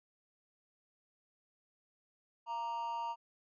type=tone with amplitude modulation; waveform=triangle; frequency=932.3 Hz; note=A#5; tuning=in tune; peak=-31 dBFS; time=2.46-3.16 s; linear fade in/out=50 ms; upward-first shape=sine; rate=246 Hz; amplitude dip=65%; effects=resampled to 16000 Hz